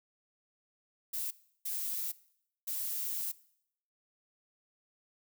violet noise bursts at uneven times, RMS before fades -36 dBFS, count 3, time 1.13-1.31 / 1.65-2.12 / 2.67-3.32 s, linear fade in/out 10 ms, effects noise-tail reverb RT60 0.7 s tail -20 dB re dry

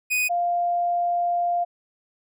45% pulse / sine tone pair in turn, 2489 / 698.5 Hz, D#7 / F5, 0 / 0 cents, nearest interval octave + minor seventh, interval 2200 cents, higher first, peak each -20 dBFS, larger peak neither, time 0.1-0.29 / 0.29-1.65 s, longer second, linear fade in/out 20 ms, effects none

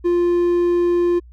triangle tone, 349.2 Hz, F4, in tune, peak -12 dBFS, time 0.04-1.2 s, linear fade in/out 20 ms, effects added 60 Hz sine -40 dBFS peak until 1.32 s

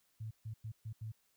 sine tone bursts at uneven times, 110 Hz, A2, in tune, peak -40 dBFS, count 5, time 0.2-0.31 / 0.45-0.54 / 0.64-0.72 / 0.85-0.93 / 1.01-1.12 s, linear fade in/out 10 ms, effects white hiss -75 dBFS RMS until 1.36 s

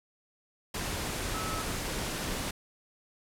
sine tone in noise, 1298 Hz, E6, 27 cents flat, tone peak -37 dBFS, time 1.34-1.62 s, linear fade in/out 5 ms, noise pink, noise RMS -34 dBFS, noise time 0.74-2.51 s, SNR -6 dB, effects low-pass 12000 Hz 12 dB/octave

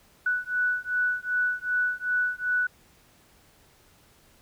sine beating tone pair, 1480 / 1482.6 Hz, F#6 / F#6, 0 / +3 cents, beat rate 2.6 Hz, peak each -27 dBFS, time 0.26-2.67 s, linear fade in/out 5 ms, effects pink hiss -59 dBFS RMS until 4.41 s

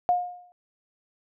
sine tone with exponential decay, 714 Hz, F5, 38 cents sharp, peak -16 dBFS, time 0.09-0.52 s, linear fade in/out 0 ms, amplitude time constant 93 ms, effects none

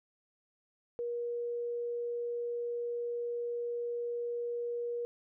sine tone, 476.5 Hz, A#4, 38 cents sharp, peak -33 dBFS, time 0.99-5.05 s, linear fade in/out 0 ms, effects none

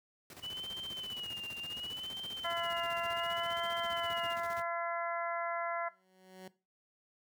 pink noise with tremolo, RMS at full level -49 dBFS, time 0.3-4.62 s, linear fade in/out 2 ms, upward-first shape square, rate 15 Hz, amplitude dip 65%
sine tone with vibrato, 2949 Hz, F#7, 6 cents flat, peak -39 dBFS, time 0.42-4.36 s, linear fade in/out 20 ms, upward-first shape sine, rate 0.68 Hz, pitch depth 100 cents each way
harmonic tone, 340 Hz, F4, 46 cents flat, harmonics 2 / 3 / 4 / 5 / 6, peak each -38 / -40 / -39 / -43 / -43 dBFS, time 2.44-5.89 s, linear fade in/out 10 ms
15% pulse tone with exponential growth, 186.8 Hz, F#3, 17 cents sharp, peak -39 dBFS, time 5.79-6.48 s, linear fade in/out 5 ms, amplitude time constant 150 ms
effects noise-tail reverb RT60 0.3 s tail -18 dB re dry + high-pass 80 Hz 12 dB/octave

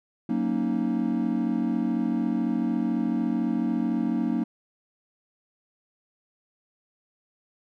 triangle chord, D# minor seventh, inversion first, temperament equal, 185 / 233.1 / 277.2 / 311.1 Hz, F#3 / A#3 / C#4 / D#4, 0 / 0 / 0 / 0 cents, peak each -29 / -24 / -28 / -28 dBFS, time 0.29-4.44 s, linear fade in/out 5 ms, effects none

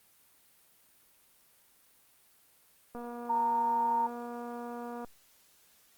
click train, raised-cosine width 1 ms, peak -29 dBFS, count 502, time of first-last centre 2.95-5.046 s, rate 239 Hz
sine tone, 923 Hz, A#5, 17 cents flat, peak -26 dBFS, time 3.29-4.07 s, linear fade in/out 10 ms
effects white hiss -64 dBFS RMS until 5.97 s + Opus 32 kbps

